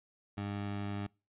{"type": "tone", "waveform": "20% pulse", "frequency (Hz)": 101.3, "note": "G#2", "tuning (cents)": -43, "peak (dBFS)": -31, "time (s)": [0.37, 1.07], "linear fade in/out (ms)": 10, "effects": ["noise-tail reverb RT60 0.3 s tail -26 dB re dry", "resampled to 8000 Hz"]}